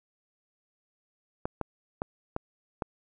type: clicks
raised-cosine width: 1 ms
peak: -16 dBFS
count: 5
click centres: 1.455 / 1.613 / 2.019 / 2.364 / 2.822 s
effects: none